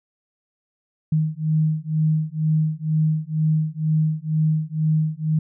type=beating tone pair; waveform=sine; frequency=155.1 / 157.2 Hz; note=D#3 / D#3; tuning=-5 / +18 cents; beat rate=2.1 Hz; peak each=-21 dBFS; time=1.12-5.39 s; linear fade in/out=5 ms; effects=none